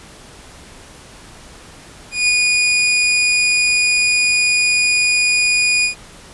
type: tone with ADSR envelope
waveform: sawtooth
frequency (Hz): 2456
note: D#7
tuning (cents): -23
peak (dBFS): -7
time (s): 2.11-5.95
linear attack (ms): 180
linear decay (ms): 3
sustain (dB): -2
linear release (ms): 110
effects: pink hiss -40 dBFS RMS until 6.33 s + resampled to 24000 Hz